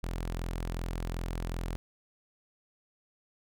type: tone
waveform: sawtooth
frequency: 42.65 Hz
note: F1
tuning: 40 cents flat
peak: -29 dBFS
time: 0.03-1.76 s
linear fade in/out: 0 ms
effects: none